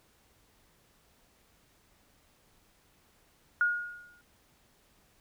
sine tone with exponential decay, 1435 Hz, F6, 47 cents sharp, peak -21 dBFS, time 3.61-4.21 s, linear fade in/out 1 ms, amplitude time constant 130 ms, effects pink hiss -66 dBFS RMS until 5.2 s

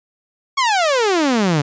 sawtooth exponential sweep, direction down, 1130 to 138.59 Hz, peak -10 dBFS, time 0.57-1.62 s, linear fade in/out 10 ms, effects resampled to 16000 Hz

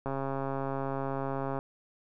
click train, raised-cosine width 1 ms, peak -20 dBFS, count 209, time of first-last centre 0.06-1.589 s, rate 136 Hz, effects none

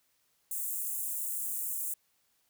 white high-pass noise, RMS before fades -35 dBFS, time 0.51-1.94 s, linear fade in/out 5 ms, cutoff 7400 Hz, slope 48 dB/octave, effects white hiss -73 dBFS RMS until 2.49 s

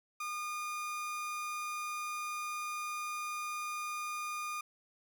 30% pulse tone, 1217 Hz, D#6, 39 cents flat, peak -34 dBFS, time 0.2-4.61 s, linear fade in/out 5 ms, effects none

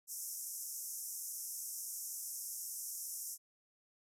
white band-pass noise, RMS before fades -44 dBFS, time 0.07-3.38 s, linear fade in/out 50 ms, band 5400 to 14000 Hz, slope 96 dB/octave, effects none

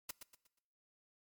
white noise with echo, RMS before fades -41 dBFS, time 0.09-0.11 s, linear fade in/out 5 ms, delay 120 ms, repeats 4, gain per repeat -9 dB, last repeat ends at 0.59 s, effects noise-tail reverb RT60 1.0 s tail -24 dB re dry + MP3 96 kbps

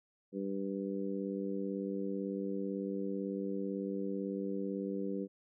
harmonic tone, 98 Hz, G2, in tune, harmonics 2 / 3 / 4 / 5, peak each -38 / -40 / -41 / -42 dBFS, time 0.32-5.28 s, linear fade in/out 50 ms, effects none

